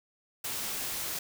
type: noise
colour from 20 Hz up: white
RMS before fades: -35 dBFS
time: 0.44-1.19 s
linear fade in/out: 5 ms
effects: none